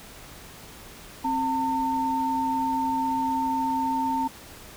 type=tone pair together; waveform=sine; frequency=264.8 / 904 Hz; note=C4 / A5; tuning=+21 / +47 cents; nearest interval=octave + major sixth; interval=2126 cents; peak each=-28 / -24 dBFS; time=1.24-4.28 s; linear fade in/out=10 ms; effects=pink hiss -45 dBFS RMS until 4.76 s